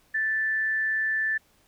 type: tone with amplitude modulation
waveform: sine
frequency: 1760 Hz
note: A6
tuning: in tune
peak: -22 dBFS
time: 0.14-1.38 s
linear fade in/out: 10 ms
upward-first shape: sine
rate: 197 Hz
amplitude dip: 25%
effects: pink hiss -63 dBFS RMS until 1.67 s